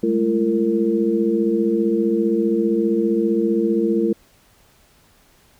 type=tone cluster; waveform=sine; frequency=202 / 217.2 / 340.1 / 458 Hz; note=G#3 / A3 / F4 / A#4; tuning=-48 / -22 / -46 / -31 cents; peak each=-26 / -21 / -19 / -22 dBFS; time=0.03-4.13 s; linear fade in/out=5 ms; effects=pink hiss -55 dBFS RMS until 5.59 s